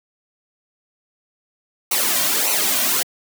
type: noise with flanger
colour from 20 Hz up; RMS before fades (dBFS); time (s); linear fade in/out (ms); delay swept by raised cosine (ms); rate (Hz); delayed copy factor
white; -19; 1.91-3.03; 5; 0.58 to 2.38; 1.7; -0.75
effects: high-pass 200 Hz 12 dB/octave